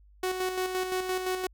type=tone with tremolo; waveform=sawtooth; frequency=370.5 Hz; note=F#4; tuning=2 cents sharp; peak=-23 dBFS; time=0.23-1.47 s; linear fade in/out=5 ms; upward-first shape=square; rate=5.8 Hz; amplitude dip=45%; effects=added 50 Hz sine -54 dBFS peak until 1.53 s